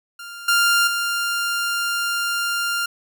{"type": "tone with level steps", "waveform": "sawtooth", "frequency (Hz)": 1396.9, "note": "F6", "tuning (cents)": 0, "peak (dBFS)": [-30, -11, -17], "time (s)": [0.19, 2.86], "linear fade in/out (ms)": 5, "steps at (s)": [0.48, 0.87], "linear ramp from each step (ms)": 5, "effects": []}